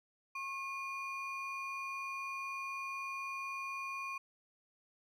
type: ring-modulated tone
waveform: triangle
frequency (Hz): 1760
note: A6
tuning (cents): 0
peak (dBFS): -34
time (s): 0.35-4.18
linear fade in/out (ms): 5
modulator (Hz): 674
effects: none